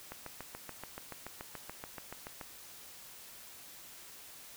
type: click train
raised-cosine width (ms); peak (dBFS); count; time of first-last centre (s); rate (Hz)
0.5; -27; 17; 0.12-2.412; 6.98
effects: white hiss -52 dBFS RMS until 4.56 s